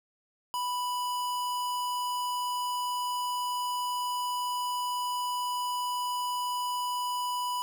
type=tone; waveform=square; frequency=987.8 Hz; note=B5; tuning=in tune; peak=-30 dBFS; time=0.54-7.62 s; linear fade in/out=0 ms; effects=none